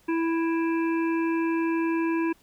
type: harmonic tone with a mistuned harmonic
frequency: 329.6 Hz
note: E4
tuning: in tune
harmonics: 1 / 3 / 5 / 7 / 8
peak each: -23 / -33 / -37 / -40 / -41 dBFS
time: 0.08-2.33 s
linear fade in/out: 10 ms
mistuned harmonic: 7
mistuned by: +46 cents
effects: pink hiss -61 dBFS RMS until 2.42 s